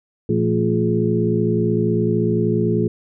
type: tone cluster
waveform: sine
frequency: 115 / 171 / 224.3 / 350.7 / 420.9 Hz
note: A#2 / F3 / A3 / F4 / G#4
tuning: -23 / -36 / +34 / +7 / +23 cents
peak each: -22 dBFS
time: 0.29-2.88 s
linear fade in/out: 5 ms
effects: none